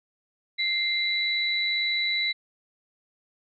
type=tone pair together; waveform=sine; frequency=2093 / 3951 Hz; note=C7 / B7; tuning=0 / 0 cents; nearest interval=major seventh; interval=1100 cents; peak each=-26 dBFS; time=0.58-2.33 s; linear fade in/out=20 ms; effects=none